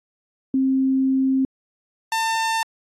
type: tone pair in turn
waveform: sine / sawtooth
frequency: 265.2 / 898 Hz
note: C4 / A5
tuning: +23 / +35 cents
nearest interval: octave + major sixth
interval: 2112 cents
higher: second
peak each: -16 dBFS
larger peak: neither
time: 0.54-1.45 / 2.12-2.63 s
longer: first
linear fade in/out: 2 ms
effects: low-pass 10000 Hz 12 dB/octave + AAC 64 kbps

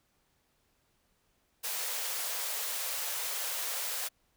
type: high-pass noise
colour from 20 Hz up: white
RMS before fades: -35 dBFS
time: 1.63-4.09 s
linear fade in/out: 20 ms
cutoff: 440 Hz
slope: 96 dB/octave
effects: pink hiss -73 dBFS RMS until 4.36 s

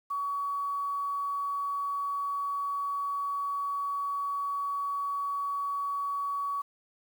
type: tone with quantisation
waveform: sine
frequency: 1130 Hz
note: C#6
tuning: 33 cents sharp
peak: -29 dBFS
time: 0.1-6.62 s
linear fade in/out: 10 ms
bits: 9
effects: none

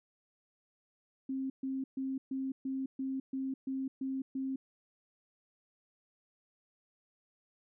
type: tone bursts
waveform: sine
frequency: 266.2 Hz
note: C4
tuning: 30 cents sharp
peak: -33 dBFS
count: 10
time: 1.29-4.56 s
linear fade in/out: 5 ms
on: 210 ms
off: 130 ms
effects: none

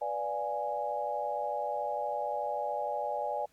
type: chord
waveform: sine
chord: B diminished seventh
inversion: none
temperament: equal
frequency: 493.9 / 587.3 / 698.5 / 830.6 Hz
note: B4 / D5 / F5 / Ab5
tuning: 0 / 0 / 0 / 0 cents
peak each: -40 / -35 / -39 / -34 dBFS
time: 0.01-3.46 s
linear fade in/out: 10 ms
effects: pink hiss -69 dBFS RMS until 3.52 s + AAC 64 kbps

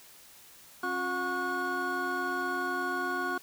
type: tone cluster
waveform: triangle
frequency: 270 / 358 / 723 / 1105 / 1455 Hz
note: C#4 / F4 / F#5 / C#6 / F#6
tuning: -45 / +43 / -40 / -6 / -29 cents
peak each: -37 / -34 / -36 / -33 / -31 dBFS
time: 0.83-3.38 s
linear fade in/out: 5 ms
effects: tanh soft clip ceiling -19 dBFS + white hiss -54 dBFS RMS until 3.42 s

